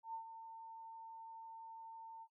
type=tone with ADSR envelope; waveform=sine; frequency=903 Hz; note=A5; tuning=45 cents sharp; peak=-40 dBFS; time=0.03-2.28 s; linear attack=110 ms; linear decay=93 ms; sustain=-9 dB; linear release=57 ms; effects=noise-tail reverb RT60 0.1 s tail -18 dB re dry